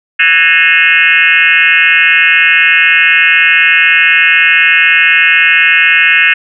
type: tone with frequency modulation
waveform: sine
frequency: 2156 Hz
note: C#7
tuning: 49 cents flat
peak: -4 dBFS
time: 0.19-6.34 s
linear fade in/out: 10 ms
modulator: 166 Hz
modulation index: 3.8
effects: none